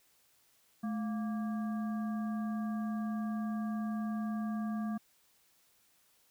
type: harmonic tone with a mistuned harmonic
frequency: 233.6 Hz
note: A#3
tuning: 4 cents sharp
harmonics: 1 / 3 / 5 / 7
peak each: -33 / -46 / -48 / -54 dBFS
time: 0.83-4.98 s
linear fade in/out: 10 ms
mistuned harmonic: 1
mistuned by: -140 cents
effects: white hiss -69 dBFS RMS until 6.3 s